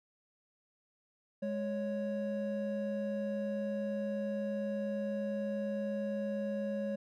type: tone pair together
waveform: triangle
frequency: 207.7 / 554.5 Hz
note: G#3 / C#5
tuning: 0 / 0 cents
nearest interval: octave + perfect fourth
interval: 1700 cents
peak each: -34 / -34 dBFS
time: 1.42-6.96 s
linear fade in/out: 10 ms
effects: none